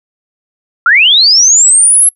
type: linear sweep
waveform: sine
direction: up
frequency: 1318 to 11175 Hz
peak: -3 dBFS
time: 0.86-2.09 s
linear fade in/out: 2 ms
effects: noise-tail reverb RT60 0.1 s tail -24 dB re dry